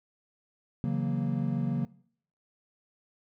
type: chord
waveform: triangle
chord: F# dominant seventh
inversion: second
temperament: equal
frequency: 138.59 / 164.81 / 185 / 233.1 Hz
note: C#3 / E3 / F#3 / A#3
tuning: 0 / 0 / 0 / 0 cents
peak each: -29 / -33 / -31 / -30 dBFS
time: 0.84-1.85 s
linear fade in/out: 0 ms
effects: noise-tail reverb RT60 0.6 s tail -21 dB re dry